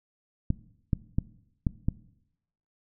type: clicks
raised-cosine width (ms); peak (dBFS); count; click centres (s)
5; -12; 5; 0.504 / 0.932 / 1.185 / 1.668 / 1.885
effects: noise-tail reverb RT60 0.8 s tail -19 dB re dry